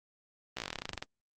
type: slowing click train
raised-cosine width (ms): 0.2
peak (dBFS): -18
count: 17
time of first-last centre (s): 0.57-1.025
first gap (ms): 15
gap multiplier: 1.08
effects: Opus 32 kbps